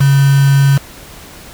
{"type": "tone with quantisation", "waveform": "sine", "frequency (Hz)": 138.59, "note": "C#3", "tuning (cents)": 0, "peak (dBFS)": -6, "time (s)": [0, 0.78], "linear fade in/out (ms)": 10, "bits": 3, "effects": ["pink hiss -35 dBFS RMS until 1.53 s"]}